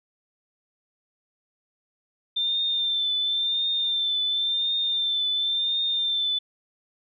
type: tone with vibrato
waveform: sine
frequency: 3577 Hz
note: A7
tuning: 28 cents sharp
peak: -22 dBFS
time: 2.36-6.39 s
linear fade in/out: 10 ms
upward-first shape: triangle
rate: 0.94 Hz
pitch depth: 42 cents each way
effects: none